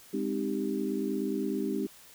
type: chord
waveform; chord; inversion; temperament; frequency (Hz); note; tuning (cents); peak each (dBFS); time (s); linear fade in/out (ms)
sine; Ab major seventh; none; equal with one note detuned; 204.7 / 261.6 / 311.1 / 392; Ab3 / C4 / Eb4 / G4; -25 / 0 / 0 / 0; -34; 0.13-1.87; 10
effects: white hiss -54 dBFS RMS until 2.14 s